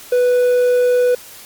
triangle tone, 493.9 Hz, B4, in tune, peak -9 dBFS, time 0.12-1.15 s, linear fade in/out 5 ms, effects white hiss -38 dBFS RMS until 1.45 s + Opus 48 kbps

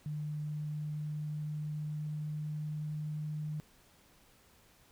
sine tone with pitch glide, 150.4 to 152.24 Hz, D3 to D#3, +42 to -37 cents, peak -35 dBFS, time 0.06-3.6 s, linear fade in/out 0 ms, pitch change +21 cents, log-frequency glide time 0.21-3.43 s, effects pink hiss -64 dBFS RMS until 4.91 s

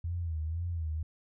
sine tone with vibrato, 82.41 Hz, E2, in tune, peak -31 dBFS, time 0.04-1.03 s, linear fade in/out 5 ms, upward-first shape sine, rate 2 Hz, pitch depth 100 cents each way, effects none

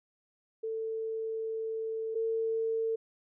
sine tone pair in turn, 445.2 / 449.6 Hz, A4 / A4, +20 / +37 cents, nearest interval unison, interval 17 cents, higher second, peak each -32 / -28 dBFS, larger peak second, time 0.63-2.15 / 2.15-2.96 s, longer first, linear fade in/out 10 ms, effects none

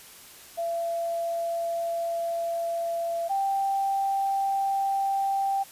sine tone pair in turn, 676 / 784.9 Hz, E5 / G5, +43 / +2 cents, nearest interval minor third, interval 259 cents, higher second, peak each -26 / -23 dBFS, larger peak second, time 0.57-3.29 / 3.29-5.64 s, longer first, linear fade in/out 20 ms, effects white hiss -48 dBFS RMS until 5.71 s + resampled to 32000 Hz

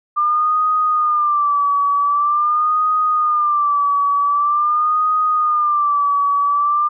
sine tone with vibrato, 1191 Hz, D6, 24 cents sharp, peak -13 dBFS, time 0.16-6.89 s, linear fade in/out 20 ms, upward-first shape sine, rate 0.45 Hz, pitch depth 78 cents each way, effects none

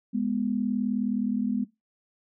sine tone pair together, 207.6 / 246.9 Hz, G#3 / B3, 0 / 0 cents, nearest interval minor third, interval 300 cents, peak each -27 dBFS, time 0.13-1.65 s, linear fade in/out 20 ms, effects noise-tail reverb RT60 0.2 s tail -18 dB re dry

